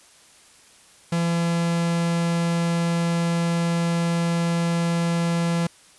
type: tone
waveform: 45% pulse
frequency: 169.3 Hz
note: E3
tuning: 46 cents sharp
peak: -20 dBFS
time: 1.12-5.67 s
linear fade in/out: 5 ms
effects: white hiss -52 dBFS RMS until 5.98 s + resampled to 24000 Hz